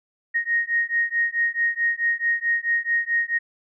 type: beating tone pair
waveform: sine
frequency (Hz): 1864.7 / 1869.3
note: A#6 / A#6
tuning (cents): 0 / +4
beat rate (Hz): 4.6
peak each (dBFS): -23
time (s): 0.34-3.39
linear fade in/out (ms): 20
effects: none